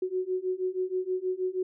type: beating tone pair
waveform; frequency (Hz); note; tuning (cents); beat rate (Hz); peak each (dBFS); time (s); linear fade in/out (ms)
sine; 366.7 / 373; F#4 / F#4; -15 / +14; 6.3; -31 / -30; 0.02-1.63; 5
effects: none